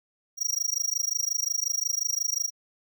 square tone with amplitude modulation, 5690 Hz, F8, 31 cents sharp, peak -22 dBFS, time 0.37-2.51 s, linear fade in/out 50 ms, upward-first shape sine, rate 25.6 Hz, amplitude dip 100%, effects none

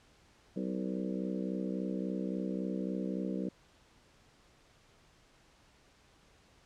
harmonic tone with a mistuned harmonic, 63.6 Hz, C2, 48 cents flat, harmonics 3 / 4 / 5 / 6 / 7 / 8 / 9, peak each -36 / -40 / -40 / -46 / -44 / -45 / -49 dBFS, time 0.56-3.49 s, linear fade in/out 5 ms, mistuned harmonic 7, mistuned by +40 cents, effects pink hiss -64 dBFS RMS until 6.65 s + low-pass 7000 Hz 12 dB/octave

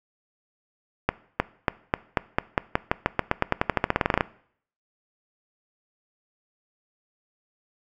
accelerating click train, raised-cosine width 0.5 ms, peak -4 dBFS, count 26, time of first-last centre 1.09-4.208 s, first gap 310 ms, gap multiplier 0.91, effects noise-tail reverb RT60 0.6 s tail -20 dB re dry

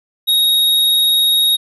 square tone with vibrato, 3763 Hz, A#7, 16 cents sharp, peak -11 dBFS, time 0.27-1.57 s, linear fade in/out 20 ms, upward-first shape square, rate 20 Hz, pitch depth 9 cents each way, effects none

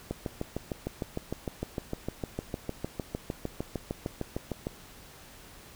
click train, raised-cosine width 2 ms, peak -18 dBFS, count 31, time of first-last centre 0.11-4.669 s, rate 6.58 Hz, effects pink hiss -51 dBFS RMS until 5.75 s

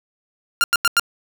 sawtooth tone bursts, 1396.9 Hz, F6, in tune, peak -9 dBFS, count 4, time 0.61-0.996 s, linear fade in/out 0 ms, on 29 ms, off 90 ms, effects none

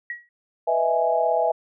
sine tone with exponential decay, 1914 Hz, A#6, 45 cents sharp, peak -25 dBFS, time 0.1-0.29 s, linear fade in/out 2 ms, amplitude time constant 41 ms
sine chord, E major seventh, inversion second, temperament equal, 493.9 / 622.3 / 659.3 / 830.6 Hz, B4 / D#5 / E5 / G#5, 0 / 0 / 0 / 0 cents, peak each -26 / -27 / -21 / -24 dBFS, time 0.67-1.52 s, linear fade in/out 10 ms
effects none

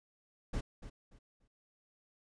brown noise with echo, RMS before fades -35 dBFS, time 0.53-0.61 s, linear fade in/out 10 ms, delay 290 ms, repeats 3, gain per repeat -12 dB, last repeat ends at 1.48 s, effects resampled to 22050 Hz

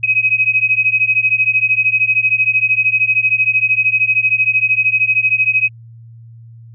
sine beating tone pair, 2527 / 2540 Hz, D#7 / D#7, +26 / +35 cents, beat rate 13 Hz, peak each -14 dBFS, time 0.03-5.69 s, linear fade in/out 10 ms, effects added 115 Hz sine -35 dBFS peak until 6.74 s

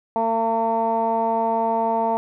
15% pulse tone with low-pass filter, 226.5 Hz, A#3, 50 cents flat, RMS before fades -21 dBFS, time 0.16-2.17 s, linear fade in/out 0 ms, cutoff 840 Hz, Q 7.2, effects none

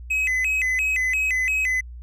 triangle tone with vibrato, 2270 Hz, C#7, 41 cents sharp, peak -18 dBFS, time 0.1-1.81 s, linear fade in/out 10 ms, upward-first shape square, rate 2.9 Hz, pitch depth 200 cents each way, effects added 60 Hz sine -35 dBFS peak until 2.02 s

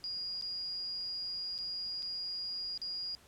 sine tone with dropouts, 4858 Hz, D#8, 42 cents flat, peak -36 dBFS, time 0.04-3.15 s, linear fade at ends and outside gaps 0 ms, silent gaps 0.412-0.423 / 1.58-1.587 / 2.023-2.028 / 2.776-2.817 s, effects pink hiss -61 dBFS RMS until 3.27 s + low-pass 12000 Hz 12 dB/octave

